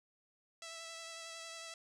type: tone with vibrato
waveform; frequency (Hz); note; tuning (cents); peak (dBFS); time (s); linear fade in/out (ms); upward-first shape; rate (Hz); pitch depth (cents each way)
5% pulse; 659.3; E5; 0; -34; 0.62-1.74; 2; sine; 11; 15
effects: low-pass 10000 Hz 12 dB/octave